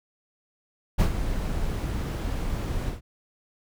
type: noise with ADSR envelope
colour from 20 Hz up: brown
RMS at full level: -18 dBFS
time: 0.98-3.01 s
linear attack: 22 ms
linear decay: 97 ms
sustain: -10 dB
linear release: 130 ms
effects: none